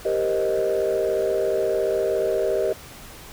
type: chord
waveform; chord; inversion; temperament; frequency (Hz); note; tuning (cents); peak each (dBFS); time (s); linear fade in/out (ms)
sine; C minor seventh; second; equal; 392 / 466.2 / 523.3 / 622.3; G4 / Bb4 / C5 / Eb5; 0 / 0 / 0 / 0; -23 / -24 / -27 / -23; 0.05-2.73; 5
effects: tanh soft clip ceiling -14 dBFS + pink hiss -42 dBFS RMS until 3.32 s